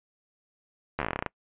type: slowing click train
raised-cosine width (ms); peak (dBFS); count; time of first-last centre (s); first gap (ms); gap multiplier
0.5; -13; 13; 0.99-1.263; 12; 1.11
effects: noise-tail reverb RT60 0.1 s tail -25 dB re dry + resampled to 8000 Hz